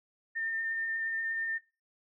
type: tone with vibrato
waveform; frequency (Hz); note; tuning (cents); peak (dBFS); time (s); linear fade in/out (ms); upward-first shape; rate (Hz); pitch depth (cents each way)
sine; 1810; A6; +48; -31; 0.35-1.59; 20; triangle; 8.4; 13
effects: noise-tail reverb RT60 0.3 s tail -20 dB re dry